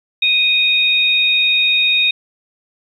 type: tone pair together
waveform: sine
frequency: 2489 / 3726 Hz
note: D#7 / A#7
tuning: 0 / -2 cents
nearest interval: perfect fifth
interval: 698 cents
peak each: -14 dBFS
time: 0.22-2.11 s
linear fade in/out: 5 ms
effects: 8-bit